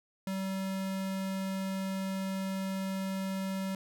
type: tone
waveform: square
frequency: 191.8 Hz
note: G3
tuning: 37 cents flat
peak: -33 dBFS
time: 0.27-3.75 s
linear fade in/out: 2 ms
effects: none